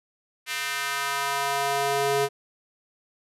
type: tone with high-pass filter sweep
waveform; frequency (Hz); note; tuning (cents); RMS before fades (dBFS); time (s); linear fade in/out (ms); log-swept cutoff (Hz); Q
square; 139.9; C#3; +16; -26; 0.46-2.29; 50; 2100 to 400; 1.5
effects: resampled to 32000 Hz